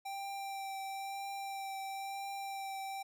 square tone with vibrato, 784 Hz, G5, in tune, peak -40 dBFS, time 0.05-3.03 s, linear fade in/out 10 ms, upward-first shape triangle, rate 1 Hz, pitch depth 17 cents each way, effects none

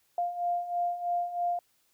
sine beating tone pair, 698.5 / 701.6 Hz, F5 / F5, 0 / +8 cents, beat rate 3.1 Hz, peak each -34 / -29 dBFS, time 0.18-1.59 s, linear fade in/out 2 ms, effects white hiss -70 dBFS RMS until 1.93 s

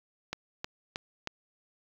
click train, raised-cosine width 0.2 ms, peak -16 dBFS, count 4, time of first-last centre 0.33-1.273 s, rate 3.18 Hz, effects low-pass 6000 Hz 12 dB/octave + 8-bit

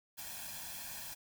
white noise with comb filter, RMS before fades -45 dBFS, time 0.17-1.15 s, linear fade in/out 20 ms, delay 1.2 ms, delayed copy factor +0.75, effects none

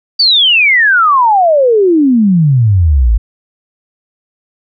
sine exponential sweep, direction down, 4699 to 50.4 Hz, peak -5 dBFS, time 0.19-3.18 s, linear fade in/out 10 ms, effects none

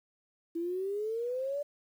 sine exponential sweep, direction up, 329.6 to 587.3 Hz, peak -31 dBFS, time 0.55-1.63 s, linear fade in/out 10 ms, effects 10-bit

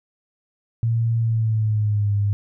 sine tone with pitch glide, 115 to 101.86 Hz, A#2 to G#2, -23 to -33 cents, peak -17 dBFS, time 0.83-2.33 s, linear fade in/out 0 ms, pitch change -210 cents, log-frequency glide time 1.19-2.13 s, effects none

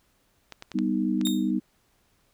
clicks, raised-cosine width 0.2 ms, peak -21 dBFS, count 6, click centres 0.523 / 0.624 / 0.717 / 0.788 / 1.213 / 1.271 s
sine chord, G augmented, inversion none, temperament equal, 196 / 246.9 / 311.1 Hz, G3 / B3 / D#4, 0 / 0 / 0 cents, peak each -27 dBFS, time 0.74-1.6 s, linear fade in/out 20 ms
sawtooth tone with exponential decay, 3690 Hz, A#7, 18 cents flat, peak -22 dBFS, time 1.25-1.51 s, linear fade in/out 5 ms, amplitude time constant 56 ms
effects pink hiss -67 dBFS RMS until 2.33 s

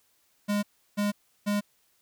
square tone bursts, 205.4 Hz, G#3, 19 cents flat, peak -25 dBFS, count 3, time 0.48-1.61 s, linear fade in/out 20 ms, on 150 ms, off 340 ms, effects white hiss -68 dBFS RMS until 2.01 s

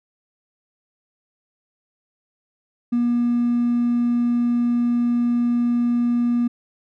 triangle tone with hard clipping, 239.6 Hz, A#3, 48 cents sharp, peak -17 dBFS, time 2.92-6.48 s, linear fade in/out 10 ms, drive 4 dB, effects none

